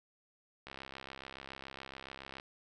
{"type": "click train", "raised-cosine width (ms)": 0.3, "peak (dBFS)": -29, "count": 117, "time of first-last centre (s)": [0.67, 2.399], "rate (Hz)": 67.1, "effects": []}